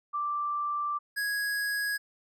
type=tone pair in turn; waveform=sine / square; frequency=1174.7 / 1661.3 Hz; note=D6 / G#6; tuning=0 / 0 cents; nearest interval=tritone; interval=600 cents; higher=second; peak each=-28 / -29 dBFS; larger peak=first; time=0.13-0.99 / 1.16-1.98 s; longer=first; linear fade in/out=20 ms; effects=none